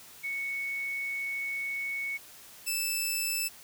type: tone pair in turn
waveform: sine / 10% pulse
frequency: 2217 / 2636 Hz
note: C#7 / E7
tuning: 0 / -1 cents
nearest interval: minor third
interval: 299 cents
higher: second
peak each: -31 / -20 dBFS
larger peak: second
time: 0.23-2.18 / 2.66-3.49 s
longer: first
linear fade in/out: 20 ms
effects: white hiss -51 dBFS RMS until 3.63 s